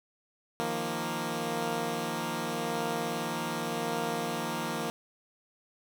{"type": "chord", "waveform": "10% pulse", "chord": "Eb suspended second", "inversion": "none", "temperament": "equal with one note detuned", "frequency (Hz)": [155.11, 174.61, 233.1], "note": ["Eb3", "F3", "Bb3"], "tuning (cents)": [-5, 0, 0], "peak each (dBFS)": [-29, -28, -25], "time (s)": [0.6, 4.9], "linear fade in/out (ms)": 0, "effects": []}